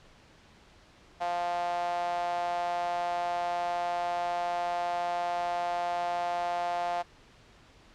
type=tone with high-pass filter; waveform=sawtooth; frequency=174.61 Hz; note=F3; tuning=in tune; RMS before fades=-31 dBFS; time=1.2-7.03 s; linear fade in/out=20 ms; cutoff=730 Hz; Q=6.8; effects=pink hiss -57 dBFS RMS until 7.94 s + low-pass 5000 Hz 12 dB/octave